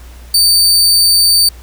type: tone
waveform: sawtooth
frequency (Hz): 4589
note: D8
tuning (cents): -41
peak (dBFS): -4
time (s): 0.34-1.49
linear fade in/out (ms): 5
effects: added 60 Hz sine -32 dBFS peak until 1.62 s + pink hiss -42 dBFS RMS until 1.62 s